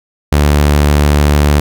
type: tone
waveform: sawtooth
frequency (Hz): 73.3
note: D2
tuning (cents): -3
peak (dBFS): -3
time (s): 0.32-1.6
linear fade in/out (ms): 5
effects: none